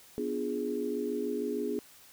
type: chord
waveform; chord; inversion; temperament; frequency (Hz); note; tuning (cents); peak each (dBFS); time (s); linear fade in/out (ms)
sine; B diminished seventh; none; equal; 246.9 / 293.7 / 349.2 / 415.3; B3 / D4 / F4 / Ab4; 0 / 0 / 0 / 0; -36 / -37 / -39 / -33; 0.18-1.79; 0
effects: white hiss -56 dBFS RMS until 2.12 s